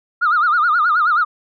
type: tone with vibrato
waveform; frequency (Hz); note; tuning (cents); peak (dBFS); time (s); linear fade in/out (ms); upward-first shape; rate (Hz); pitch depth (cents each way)
sine; 1317; E6; -2; -11; 0.21-1.25; 20; sine; 9.4; 170
effects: tanh soft clip ceiling -8 dBFS